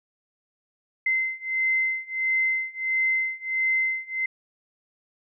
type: beating tone pair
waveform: sine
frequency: 2067 / 2068.5 Hz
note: C7 / C7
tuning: -22 / -20 cents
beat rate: 1.5 Hz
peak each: -26 / -25 dBFS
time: 1.06-4.26 s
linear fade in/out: 5 ms
effects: none